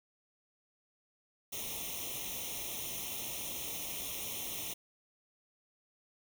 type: noise with comb filter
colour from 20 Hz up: white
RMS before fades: -40 dBFS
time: 1.52-4.74 s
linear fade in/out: 10 ms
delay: 0.32 ms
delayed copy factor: +0.95
effects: none